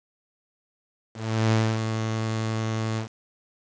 sawtooth tone with ADSR envelope, 111.1 Hz, A2, 17 cents sharp, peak -14 dBFS, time 1.13-3.09 s, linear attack 390 ms, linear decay 260 ms, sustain -7 dB, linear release 110 ms, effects resampled to 16000 Hz + 7-bit

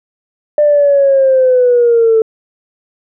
sine linear sweep, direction down, 598 to 440 Hz, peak -5 dBFS, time 0.58-2.22 s, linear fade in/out 2 ms, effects tanh soft clip ceiling -1 dBFS

